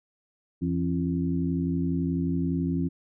harmonic tone with a mistuned harmonic, 84.9 Hz, F2, 48 cents flat, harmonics 1 / 2 / 3 / 4, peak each -33 / -27 / -28 / -35 dBFS, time 0.61-2.89 s, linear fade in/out 20 ms, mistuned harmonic 3, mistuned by +87 cents, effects none

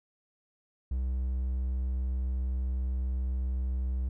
triangle tone, 63.8 Hz, C2, 43 cents flat, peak -26 dBFS, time 0.91-4.09 s, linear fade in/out 5 ms, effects none

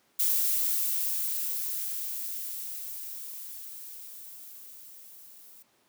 violet noise with level ramp, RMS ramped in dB -25 to -52 dBFS, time 0.19-5.63 s, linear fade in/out 10 ms, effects pink hiss -67 dBFS RMS until 5.88 s + high-pass 200 Hz 12 dB/octave

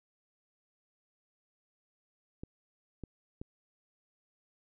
clicks, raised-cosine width 3 ms, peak -28 dBFS, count 3, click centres 2.435 / 3.037 / 3.415 s, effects none

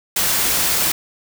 white noise, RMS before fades -18 dBFS, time 0.16-0.92 s, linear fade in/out 5 ms, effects none

